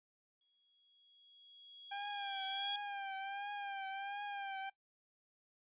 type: tone with exponential growth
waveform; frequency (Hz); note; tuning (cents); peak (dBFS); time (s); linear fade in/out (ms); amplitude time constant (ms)
sine; 3322; G#7; 0; -36; 0.41-2.76; 2; 510
type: tone with vibrato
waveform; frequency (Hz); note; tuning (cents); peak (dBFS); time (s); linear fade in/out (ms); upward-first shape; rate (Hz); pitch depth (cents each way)
sawtooth; 796; G5; +26; -37; 1.91-4.7; 10; triangle; 1.4; 59
effects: noise-tail reverb RT60 0.1 s tail -19 dB re dry + resampled to 8000 Hz